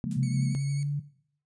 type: chord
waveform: sine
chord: Bb minor seventh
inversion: first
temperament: equal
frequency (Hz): 138.59 / 174.61 / 207.7 / 233.1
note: Db3 / F3 / Ab3 / Bb3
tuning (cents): 0 / 0 / 0 / 0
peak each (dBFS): -34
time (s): 0.04-0.55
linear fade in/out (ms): 0
type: noise with exponential decay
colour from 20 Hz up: blue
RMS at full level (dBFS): -42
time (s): 0.11-0.28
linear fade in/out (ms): 2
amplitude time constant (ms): 35
type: tone with pitch glide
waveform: sine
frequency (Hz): 132.2 to 144.17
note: C3 to D3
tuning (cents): +18 to -32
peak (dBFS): -25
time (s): 0.16-1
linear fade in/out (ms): 10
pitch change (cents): +150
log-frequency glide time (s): 0.27-0.89
type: tone with vibrato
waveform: 5% pulse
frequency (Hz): 2217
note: C#7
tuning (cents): 0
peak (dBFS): -33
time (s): 0.23-0.83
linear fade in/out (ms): 0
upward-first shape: sine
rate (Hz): 11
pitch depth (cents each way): 28
effects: noise-tail reverb RT60 0.6 s tail -17 dB re dry + resampled to 22050 Hz